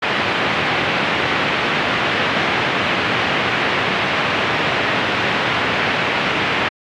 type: band-pass noise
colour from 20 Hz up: white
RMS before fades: -19 dBFS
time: 0.02-6.69 s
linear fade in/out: 10 ms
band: 100 to 2800 Hz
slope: 24 dB/octave
effects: AAC 64 kbps